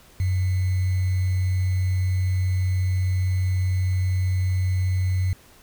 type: tone with sample-and-hold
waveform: sine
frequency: 92.5 Hz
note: F#2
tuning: in tune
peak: -19 dBFS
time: 0.2-5.33 s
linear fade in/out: 0 ms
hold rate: 2100 Hz
effects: pink hiss -52 dBFS RMS until 5.62 s